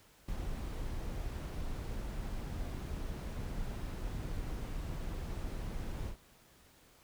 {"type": "noise with ADSR envelope", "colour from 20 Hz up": "brown", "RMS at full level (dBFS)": -37, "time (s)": [0.28, 6.17], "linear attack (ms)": 8, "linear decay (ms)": 31, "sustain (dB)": -2, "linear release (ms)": 89, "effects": ["pink hiss -63 dBFS RMS until 7.03 s"]}